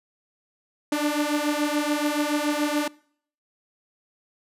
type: beating tone pair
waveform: sawtooth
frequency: 292.7 / 299.7 Hz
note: D4 / D4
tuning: -6 / +35 cents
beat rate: 7 Hz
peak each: -21 dBFS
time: 0.92-2.88 s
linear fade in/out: 5 ms
effects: noise-tail reverb RT60 0.6 s tail -24 dB re dry + resampled to 32000 Hz